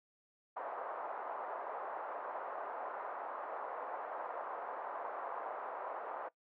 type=band-pass noise; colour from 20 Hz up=pink; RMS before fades=-43 dBFS; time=0.56-6.29 s; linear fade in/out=10 ms; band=570 to 1200 Hz; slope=24 dB/octave; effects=noise-tail reverb RT60 0.1 s tail -19 dB re dry